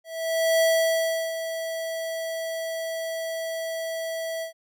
square tone with ADSR envelope, 654 Hz, E5, 14 cents flat, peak -18 dBFS, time 0.04-4.53 s, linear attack 570 ms, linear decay 710 ms, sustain -11 dB, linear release 110 ms, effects none

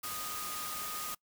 sine tone in noise, 1237 Hz, D#6, 10 cents flat, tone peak -42 dBFS, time 0.03-1.15 s, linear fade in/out 10 ms, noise white, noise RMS -40 dBFS, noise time 0.03-1.15 s, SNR -5 dB, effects noise-tail reverb RT60 0.1 s tail -23 dB re dry

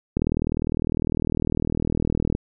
click train, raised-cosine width 3 ms, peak -10 dBFS, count 88, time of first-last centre 0.17-2.35 s, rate 39.9 Hz, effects none

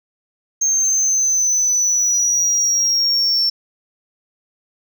sine exponential sweep, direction down, 6390 to 5420 Hz, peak -11 dBFS, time 0.61-3.5 s, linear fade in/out 10 ms, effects tanh soft clip ceiling -13 dBFS

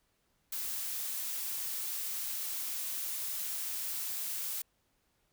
blue noise, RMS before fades -37 dBFS, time 0.52-4.62 s, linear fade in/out 5 ms, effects pink hiss -75 dBFS RMS until 5.32 s

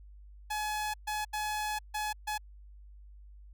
sawtooth tone bursts at uneven times, 848 Hz, G#5, 36 cents sharp, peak -28 dBFS, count 5, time 0.5-0.94 / 1.07-1.25 / 1.33-1.79 / 1.94-2.13 / 2.27-2.38 s, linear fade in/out 10 ms, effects added 50 Hz sine -49 dBFS peak until 3.53 s

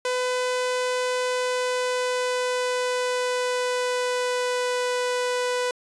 sawtooth tone with pitch glide, 502 to 496.2 Hz, B4 to B4, +28 to +8 cents, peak -19 dBFS, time 0.05-5.71 s, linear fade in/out 2 ms, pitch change -20 cents, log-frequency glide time 1.21-4.92 s, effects resampled to 22050 Hz

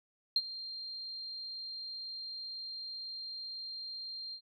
sine tone with ADSR envelope, 4186 Hz, C8, in tune, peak -23 dBFS, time 0.36-4.41 s, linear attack 3 ms, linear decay 44 ms, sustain -17 dB, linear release 76 ms, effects tanh soft clip ceiling -19 dBFS

